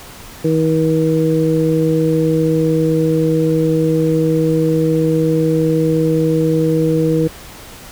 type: harmonic tone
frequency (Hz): 159.7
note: D#3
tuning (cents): +45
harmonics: 1 / 2 / 3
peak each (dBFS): -16 / -16 / -16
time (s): 0.44-7.28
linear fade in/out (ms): 10
effects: pink hiss -36 dBFS RMS until 7.91 s